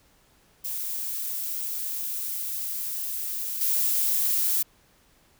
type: noise with level steps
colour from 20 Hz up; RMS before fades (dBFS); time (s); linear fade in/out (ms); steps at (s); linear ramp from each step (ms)
violet; -31 / -24; 0.64-4.63; 10; 3.61; 2
effects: pink hiss -61 dBFS RMS until 5.39 s